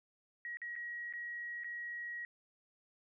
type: tone with dropouts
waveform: sine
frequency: 1903 Hz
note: A#6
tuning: 35 cents sharp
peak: -40 dBFS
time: 0.45-2.25 s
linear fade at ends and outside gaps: 1 ms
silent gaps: 0.571-0.617 / 0.755-0.762 / 1.126-1.136 / 1.636-1.644 s
effects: none